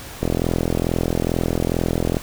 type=click train; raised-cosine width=2 ms; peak=-6 dBFS; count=83; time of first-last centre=0.23-2.169 s; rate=42.3 Hz; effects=pink hiss -36 dBFS RMS until 2.22 s